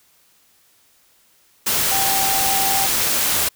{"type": "tone in noise", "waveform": "sine", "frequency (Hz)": 781, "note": "G5", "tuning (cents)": -7, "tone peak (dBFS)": -22, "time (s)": [1.91, 2.87], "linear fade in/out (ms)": 10, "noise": "white", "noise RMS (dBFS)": -19, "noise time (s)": [1.66, 3.49], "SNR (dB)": -6, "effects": ["white hiss -57 dBFS RMS until 3.55 s"]}